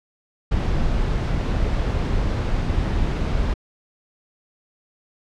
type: noise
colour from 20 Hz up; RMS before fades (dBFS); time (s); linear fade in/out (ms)
brown; -21; 0.51-3.54; 10
effects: low-pass 5000 Hz 12 dB/octave